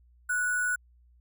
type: tone with sample-and-hold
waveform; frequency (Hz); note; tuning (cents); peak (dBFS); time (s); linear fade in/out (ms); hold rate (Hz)
sine; 1474; F#6; -7; -25; 0.29-0.76; 10; 8820
effects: added 60 Hz sine -57 dBFS peak until 1.2 s